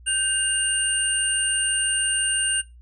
sine tone cluster, 1556 / 2814 / 8840 Hz, G6 / F7 / C#9, -13 / +12 / -6 cents, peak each -29 / -24 / -23 dBFS, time 0.06-2.62 s, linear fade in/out 20 ms, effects noise-tail reverb RT60 0.2 s tail -19 dB re dry + added 60 Hz sine -44 dBFS peak until 2.81 s

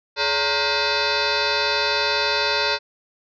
sine tone with frequency modulation, 1568 Hz, G6, in tune, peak -18 dBFS, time 0.16-2.79 s, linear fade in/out 50 ms, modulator 498 Hz, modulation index 6.5, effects none

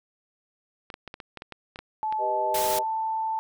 clicks, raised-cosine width 0.3 ms, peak -22 dBFS, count 11, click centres 0.902 / 0.941 / 1.077 / 1.141 / 1.202 / 1.373 / 1.421 / 1.523 / 1.759 / 1.79 / 2.125 s
sine tone with pitch glide, 867 to 885.2 Hz, A5 to A5, -26 to +10 cents, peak -25 dBFS, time 2.03-3.39 s, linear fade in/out 0 ms, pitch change +36 cents, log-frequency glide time 2.28-2.89 s
sine chord, G augmented, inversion none, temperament equal, 392 / 493.9 / 622.3 Hz, G4 / B4 / D#5, 0 / 0 / 0 cents, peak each -34 / -34 / -28 dBFS, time 2.18-2.84 s, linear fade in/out 50 ms
white noise, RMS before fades -30 dBFS, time 2.54-2.79 s, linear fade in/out 5 ms
effects none

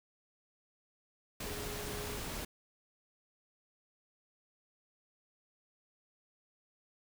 sine tone in noise, 415.6 Hz, G#4, 1 cent sharp, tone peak -45 dBFS, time 1.46-2.18 s, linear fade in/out 5 ms, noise pink, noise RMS -41 dBFS, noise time 1.4-2.45 s, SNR -7 dB, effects none

